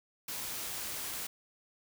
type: noise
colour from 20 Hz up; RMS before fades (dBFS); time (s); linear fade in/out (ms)
white; -39; 0.28-1.27; 5
effects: none